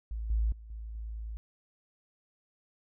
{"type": "tone with level steps", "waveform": "sine", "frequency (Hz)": 54.9, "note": "A1", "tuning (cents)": -3, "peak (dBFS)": [-33, -25, -45, -38, -36], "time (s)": [0.11, 1.37], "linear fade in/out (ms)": 0, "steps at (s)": [0.3, 0.52, 0.7, 0.95], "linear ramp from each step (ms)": 2, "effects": []}